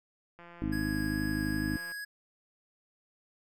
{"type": "click train", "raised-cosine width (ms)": 0.5, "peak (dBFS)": -36, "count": 264, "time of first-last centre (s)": [0.39, 1.919], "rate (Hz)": 172}
{"type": "harmonic tone", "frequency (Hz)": 51.91, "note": "G#1", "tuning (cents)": 0, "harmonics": [1, 2, 3, 4, 5, 6], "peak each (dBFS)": [-38, -39, -39, -38, -35, -34], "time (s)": [0.62, 1.77], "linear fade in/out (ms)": 0}
{"type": "tone with vibrato", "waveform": "square", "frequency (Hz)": 1661.2, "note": "G#6", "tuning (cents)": 0, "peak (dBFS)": -38, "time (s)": [0.72, 2.05], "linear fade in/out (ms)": 10, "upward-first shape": "sine", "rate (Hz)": 2.4, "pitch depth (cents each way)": 9}
{"effects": []}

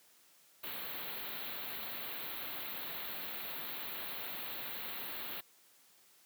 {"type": "band-stop noise", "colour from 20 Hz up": "white", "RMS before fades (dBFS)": -42, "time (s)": [0.63, 5.41], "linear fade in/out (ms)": 10, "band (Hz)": [4300, 12000], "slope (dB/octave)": 96, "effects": ["white hiss -65 dBFS RMS until 6.25 s", "high-pass 150 Hz 12 dB/octave"]}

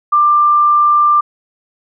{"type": "tone", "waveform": "sine", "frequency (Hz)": 1187, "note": "D6", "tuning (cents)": 18, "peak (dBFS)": -7, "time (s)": [0.12, 1.21], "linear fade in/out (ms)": 10, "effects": []}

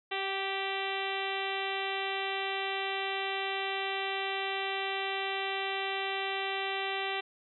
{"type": "harmonic tone with a mistuned harmonic", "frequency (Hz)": 390, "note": "G4", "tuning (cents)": -9, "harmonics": [1, 2, 3, 4, 5, 6, 7, 8, 9, 10], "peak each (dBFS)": [-38, -37, -42, -44, -39, -41, -40, -42, -44, -47], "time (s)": [0.11, 7.21], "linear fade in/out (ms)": 10, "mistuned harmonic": 2, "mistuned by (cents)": -16, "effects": []}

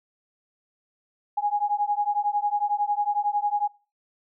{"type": "beating tone pair", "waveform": "sine", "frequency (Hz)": [821, 832], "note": ["G#5", "G#5"], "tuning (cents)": [-20, 3], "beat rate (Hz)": 11, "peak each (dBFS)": -25, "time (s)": [1.37, 3.68], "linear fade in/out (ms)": 10, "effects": ["noise-tail reverb RT60 0.3 s tail -20 dB re dry"]}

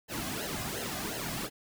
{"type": "noise with flanger", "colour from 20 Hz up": "pink", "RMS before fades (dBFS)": -36, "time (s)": [0.08, 1.5], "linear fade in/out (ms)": 50, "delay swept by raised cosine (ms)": [0.84, 2.24], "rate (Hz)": 2.8, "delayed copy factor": -0.8, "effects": []}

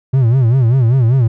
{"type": "tone with vibrato", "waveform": "triangle", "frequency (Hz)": 123.47, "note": "B2", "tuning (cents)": 0, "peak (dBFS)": -6, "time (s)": [0.13, 1.28], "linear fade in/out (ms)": 10, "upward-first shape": "sine", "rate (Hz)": 5.1, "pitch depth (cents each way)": 170, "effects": []}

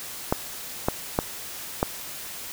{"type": "clicks", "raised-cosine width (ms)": 1, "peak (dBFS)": -6, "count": 4, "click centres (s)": [0.325, 0.885, 1.189, 1.829], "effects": ["white hiss -37 dBFS RMS until 2.52 s"]}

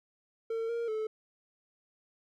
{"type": "tone with pitch steps", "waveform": "triangle", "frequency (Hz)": [453.2, 466.8, 435.1], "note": ["A#4", "A#4", "A4"], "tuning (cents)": [-49, 2, -19], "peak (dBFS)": -29, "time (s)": [0.5, 1.07], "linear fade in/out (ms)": 5, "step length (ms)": 190, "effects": []}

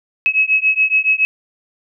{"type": "beating tone pair", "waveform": "sine", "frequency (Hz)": [2565, 2572.1], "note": ["E7", "E7"], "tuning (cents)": [-48, -43], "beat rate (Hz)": 7.1, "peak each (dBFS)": -15, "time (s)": [0.26, 1.25], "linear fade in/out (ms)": 0, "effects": []}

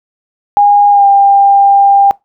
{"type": "tone with pitch glide", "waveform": "sine", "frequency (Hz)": [817, 797], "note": ["G#5", "G5"], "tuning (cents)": [-29, 28], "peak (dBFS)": -3, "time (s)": [0.57, 2.11], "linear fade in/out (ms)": 0, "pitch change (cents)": -43, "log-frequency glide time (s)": [0.9, 1.06], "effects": ["noise-tail reverb RT60 0.2 s tail -23 dB re dry"]}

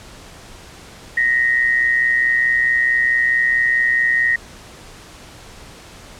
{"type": "tone pair together", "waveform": "sine", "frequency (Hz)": [1864.7, 1989.3], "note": ["A#6", "B6"], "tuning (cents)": [0, 12], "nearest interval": "minor second", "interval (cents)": 112, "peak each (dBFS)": [-14, -21], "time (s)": [1.17, 4.36], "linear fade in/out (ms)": 5, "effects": ["pink hiss -40 dBFS RMS until 6.19 s", "low-pass 9000 Hz 12 dB/octave"]}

